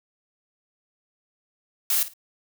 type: noise with echo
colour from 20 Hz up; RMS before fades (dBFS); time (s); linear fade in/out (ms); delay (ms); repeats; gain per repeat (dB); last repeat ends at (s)
blue; -22; 1.9-2.03; 2; 53; 2; -14; 2.136
effects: none